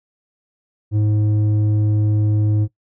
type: tone with low-pass filter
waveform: square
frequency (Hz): 105.8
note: G#2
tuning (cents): +33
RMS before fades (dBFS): -17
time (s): 0.91-2.68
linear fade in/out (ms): 50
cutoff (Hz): 260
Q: 1.2
effects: noise-tail reverb RT60 0.1 s tail -17 dB re dry